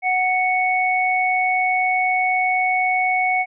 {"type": "tone pair together", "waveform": "sine", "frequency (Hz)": [740.2, 2218], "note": ["F#5", "C#7"], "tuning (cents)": [0, 0], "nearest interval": "octave + perfect fifth", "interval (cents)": 1900, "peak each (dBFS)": -19, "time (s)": [0.02, 3.46], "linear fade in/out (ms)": 50, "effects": []}